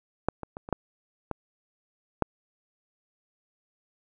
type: clicks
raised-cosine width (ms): 1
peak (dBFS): -9 / -21 / -23 / -25 / -10 / -16 / -8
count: 7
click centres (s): 0.286 / 0.433 / 0.569 / 0.689 / 0.727 / 1.313 / 2.223
effects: none